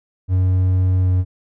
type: tone with pitch glide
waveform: triangle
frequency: 92.5 to 91.65 Hz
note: F#2 to F#2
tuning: 0 to -16 cents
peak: -11 dBFS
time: 0.28-1.25 s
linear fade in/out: 50 ms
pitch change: -16 cents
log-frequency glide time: 1.01-1.09 s
effects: none